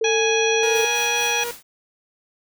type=tone with pitch glide; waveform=sine; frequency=446.3 to 449.1 Hz; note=A4 to A4; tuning=+25 to +35 cents; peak=-19 dBFS; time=0.01-0.85 s; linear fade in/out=5 ms; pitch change=+10 cents; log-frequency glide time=0.19-0.59 s
type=harmonic tone; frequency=832 Hz; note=G#5; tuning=3 cents sharp; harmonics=1 / 2 / 3 / 4 / 5 / 7; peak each=-27 / -28 / -23 / -27 / -34 / -27 dBFS; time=0.04-1.44 s; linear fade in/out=5 ms
type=tone with vibrato; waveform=sawtooth; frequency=474.2 Hz; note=A#4; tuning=30 cents sharp; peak=-23 dBFS; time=0.63-1.51 s; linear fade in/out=0 ms; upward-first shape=triangle; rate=3.9 Hz; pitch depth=8 cents each way
type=noise with tremolo; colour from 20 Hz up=white; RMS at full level=-34 dBFS; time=0.72-1.63 s; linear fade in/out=50 ms; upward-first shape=sine; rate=4.3 Hz; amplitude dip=70%
effects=none

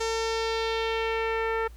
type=tone with low-pass filter sweep; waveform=sawtooth; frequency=450 Hz; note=A4; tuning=39 cents sharp; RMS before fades=-28 dBFS; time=0-1.68 s; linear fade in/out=10 ms; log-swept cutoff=6900 to 1700 Hz; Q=1.8; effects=added 57 Hz sine -43 dBFS peak until 1.76 s + pink hiss -59 dBFS RMS until 1.76 s

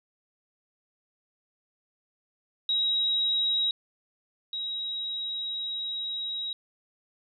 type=tone pair in turn; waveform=sine; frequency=3828 / 3828 Hz; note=A#7 / A#7; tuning=+45 / +45 cents; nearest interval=unison; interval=0 cents; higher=neither; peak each=-23 / -30 dBFS; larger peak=first; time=2.69-3.71 / 4.53-6.53 s; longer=second; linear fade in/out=2 ms; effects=none

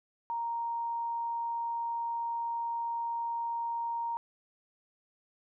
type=tone; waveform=sine; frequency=932.3 Hz; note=A#5; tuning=in tune; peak=-31 dBFS; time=0.3-4.17 s; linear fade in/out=0 ms; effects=none

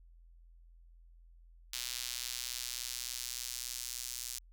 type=tone with high-pass filter sweep; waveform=sawtooth; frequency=123.47 Hz; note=B2; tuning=in tune; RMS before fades=-41 dBFS; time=1.73-4.39 s; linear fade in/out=0 ms; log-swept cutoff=4000 to 6100 Hz; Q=1.1; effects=added 42 Hz sine -56 dBFS peak until 4.52 s

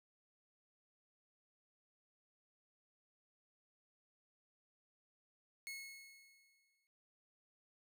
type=tone with exponential decay; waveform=sawtooth; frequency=2181 Hz; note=C#7; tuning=29 cents flat; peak=-40 dBFS; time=5.67-6.87 s; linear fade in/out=0 ms; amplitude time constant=260 ms; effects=none

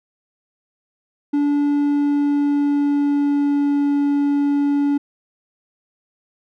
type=tone with pitch glide; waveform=triangle; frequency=288.9 to 285.6 Hz; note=D4 to D4; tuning=-28 to -48 cents; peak=-13 dBFS; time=1.33-4.98 s; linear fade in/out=10 ms; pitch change=-20 cents; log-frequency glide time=1.65-3.96 s; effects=none

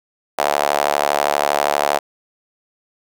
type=tone with high-pass filter; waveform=sawtooth; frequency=72.5 Hz; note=D2; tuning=22 cents flat; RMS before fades=-18 dBFS; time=0.38-1.99 s; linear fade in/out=10 ms; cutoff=690 Hz; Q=2.9; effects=none

